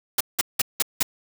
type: noise bursts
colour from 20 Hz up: white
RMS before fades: -20 dBFS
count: 5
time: 0.18-1.03 s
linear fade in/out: 5 ms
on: 26 ms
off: 180 ms
effects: none